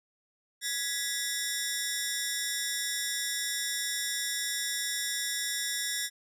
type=ring-modulated tone; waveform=10% pulse; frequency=1821 Hz; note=A#6; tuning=41 cents flat; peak=-18 dBFS; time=0.61-6.1 s; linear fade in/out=50 ms; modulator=149 Hz; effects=none